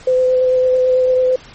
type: tone with vibrato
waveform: sine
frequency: 510 Hz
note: C5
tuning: 44 cents flat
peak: -10 dBFS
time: 0.07-1.36 s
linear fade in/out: 5 ms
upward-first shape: sine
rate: 9 Hz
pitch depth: 11 cents each way
effects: pink hiss -40 dBFS RMS until 1.54 s + MP3 32 kbps